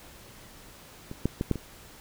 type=clicks; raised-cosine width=3 ms; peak=-24 / -11 / -14 / -11 / -21 dBFS; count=5; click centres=1.114 / 1.256 / 1.411 / 1.513 / 1.557 s; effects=pink hiss -50 dBFS RMS until 2 s